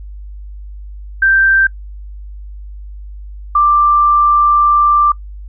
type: tone pair in turn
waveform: sine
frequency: 1568 / 1180.1 Hz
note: G6 / D6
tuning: 0 / +8 cents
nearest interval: perfect fourth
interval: 492 cents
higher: first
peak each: -7 dBFS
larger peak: neither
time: 1.22-1.67 / 3.55-5.12 s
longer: second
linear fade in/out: 5 ms
effects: noise-tail reverb RT60 0.1 s tail -23 dB re dry + added 50 Hz sine -27 dBFS peak until 5.48 s